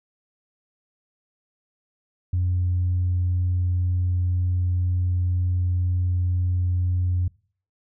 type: tone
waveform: sine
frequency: 89.8 Hz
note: F2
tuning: 49 cents sharp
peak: -18 dBFS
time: 2.33-7.28 s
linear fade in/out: 5 ms
effects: noise-tail reverb RT60 0.5 s tail -25 dB re dry + tanh soft clip ceiling -16 dBFS